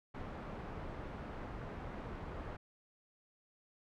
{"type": "low-pass noise", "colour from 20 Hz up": "pink", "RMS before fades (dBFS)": -45, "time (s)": [0.14, 2.57], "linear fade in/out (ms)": 10, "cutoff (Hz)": 1400, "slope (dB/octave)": 12, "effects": []}